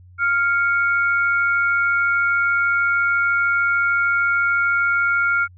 sine tone pair together, 1396.6 / 2217 Hz, F6 / C#7, 0 / 0 cents, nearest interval minor sixth, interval 800 cents, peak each -16 / -24 dBFS, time 0.18-5.48 s, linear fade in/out 50 ms, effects added 90 Hz sine -43 dBFS peak until 5.57 s

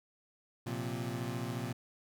25% pulse chord, Bb suspended second, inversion none, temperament equal, 116.54 / 130.81 / 174.61 Hz, Bb2 / C3 / F3, 0 / 0 / 0 cents, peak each -35 / -36 / -40 dBFS, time 0.66-1.73 s, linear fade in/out 10 ms, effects none

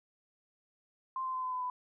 sine tone with pitch steps, 1046.5 / 1036.9 / 1027.3 / 1017.9 / 1008.5 / 999.2 Hz, C6 / C6 / C6 / C6 / B5 / B5, 0 / -16 / -32 / -48 / +36 / +20 cents, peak -33 dBFS, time 1.16-1.7 s, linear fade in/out 2 ms, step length 90 ms, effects none

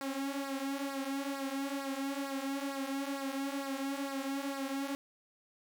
sawtooth tone with flanger, 274.5 Hz, C#4, 17 cents flat, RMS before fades -37 dBFS, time 0.01-4.95 s, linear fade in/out 0 ms, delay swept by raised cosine 0.3 to 5.7 ms, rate 2.2 Hz, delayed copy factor -0.7, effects none

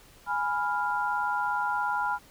sine chord, F diminished, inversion first, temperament equal, 830.6 / 987.8 / 1396.9 Hz, Ab5 / Cb6 / F6, 0 / 0 / 0 cents, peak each -30 dBFS, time 0.26-2.19 s, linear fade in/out 50 ms, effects pink hiss -55 dBFS RMS until 2.3 s

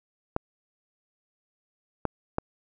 clicks, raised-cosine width 1 ms, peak -11 dBFS, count 3, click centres 0.364 / 2.053 / 2.384 s, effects none

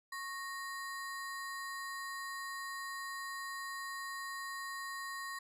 square ring-modulated tone, 1480 Hz, F#6, in tune, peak -38 dBFS, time 0.12-5.39 s, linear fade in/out 5 ms, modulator 385 Hz, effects resampled to 32000 Hz

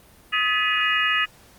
sine tone cluster, 1262 / 1721 / 1974 / 2497 / 2872 Hz, D#6 / A6 / B6 / D#7 / F7, +24 / -39 / -1 / +6 / +48 cents, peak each -25 dBFS, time 0.32-1.26 s, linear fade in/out 20 ms, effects pink hiss -52 dBFS RMS until 1.58 s + Opus 32 kbps

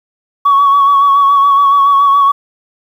sine tone with vibrato, 1121 Hz, C#6, 19 cents sharp, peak -4 dBFS, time 0.45-2.32 s, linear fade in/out 10 ms, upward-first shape sine, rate 7.1 Hz, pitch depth 32 cents each way, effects tanh soft clip ceiling -2 dBFS + 7-bit

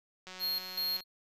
click train, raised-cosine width 0.2 ms, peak -29 dBFS, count 137, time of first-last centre 0.27-1.005 s, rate 185 Hz
square tone with tremolo, 4251 Hz, C8, 27 cents sharp, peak -31 dBFS, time 0.39-1.04 s, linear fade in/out 50 ms, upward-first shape square, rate 2.6 Hz, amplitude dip 75%
effects none

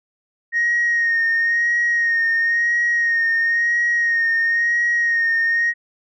sine tone with vibrato, 1864.7 Hz, A#6, in tune, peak -14 dBFS, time 0.52-5.74 s, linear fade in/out 50 ms, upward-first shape sine, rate 0.98 Hz, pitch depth 30 cents each way, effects tanh soft clip ceiling -12 dBFS

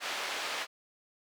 white band-pass noise, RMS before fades -36 dBFS, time 0-0.67 s, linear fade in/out 50 ms, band 470 to 3300 Hz, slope 12 dB/octave, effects none

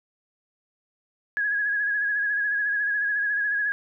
sine tone with vibrato, 1665 Hz, G#6, 4 cents sharp, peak -22 dBFS, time 1.37-3.72 s, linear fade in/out 0 ms, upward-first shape sine, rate 14 Hz, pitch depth 43 cents each way, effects none

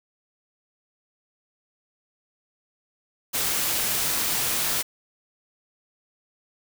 white noise, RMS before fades -25 dBFS, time 3.33-4.83 s, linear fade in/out 20 ms, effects none

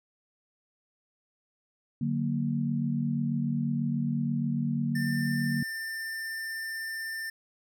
sine chord, D augmented, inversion none, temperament equal, 146.83 / 185 / 233.1 Hz, D3 / F#3 / A#3, 0 / 0 / 0 cents, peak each -30 / -34 / -29 dBFS, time 2.01-5.63 s, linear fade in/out 5 ms
square tone, 1792 Hz, A6, 31 cents sharp, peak -34 dBFS, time 4.95-7.3 s, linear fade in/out 5 ms
effects none

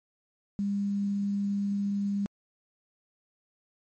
sine tone with quantisation, 201 Hz, G3, 44 cents sharp, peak -26 dBFS, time 0.59-2.26 s, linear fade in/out 0 ms, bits 9, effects MP3 32 kbps

